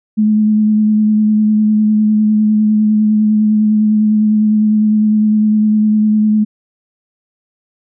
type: tone with vibrato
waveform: sine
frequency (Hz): 213.6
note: G#3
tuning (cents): +49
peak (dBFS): -8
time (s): 0.17-6.45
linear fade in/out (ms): 20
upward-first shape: sine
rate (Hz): 9.9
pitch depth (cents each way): 17
effects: none